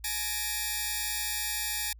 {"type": "tone cluster", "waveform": "5% pulse", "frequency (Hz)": [845, 1853, 2349], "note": ["G#5", "A#6", "D7"], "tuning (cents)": [30, -11, 0], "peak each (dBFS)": [-24, -23, -25], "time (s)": [0.04, 1.93], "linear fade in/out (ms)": 5, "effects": ["added 55 Hz sine -47 dBFS peak until 1.99 s"]}